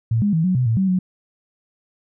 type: tone with pitch steps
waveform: sine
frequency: 113.9 / 205 / 161.6 / 184.3 / 126.1 / 113.2 / 191.3 / 184 Hz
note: A#2 / G#3 / E3 / F#3 / B2 / A2 / G3 / F#3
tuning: -40 / -22 / -34 / -7 / +36 / +50 / -42 / -9 cents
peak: -15 dBFS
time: 0.11-0.99 s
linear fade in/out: 5 ms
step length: 110 ms
effects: none